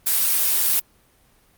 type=noise; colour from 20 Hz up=blue; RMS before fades=-19 dBFS; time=0.06-0.8 s; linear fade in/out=10 ms; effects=pink hiss -58 dBFS RMS until 1.57 s + Opus 32 kbps